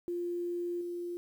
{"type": "tone with level steps", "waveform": "sine", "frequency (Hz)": 349.2, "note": "F4", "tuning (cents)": 0, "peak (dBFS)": [-32, -35], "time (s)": [0.08, 1.17], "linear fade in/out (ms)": 0, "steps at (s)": 0.81, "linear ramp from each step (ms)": 2, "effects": ["10-bit"]}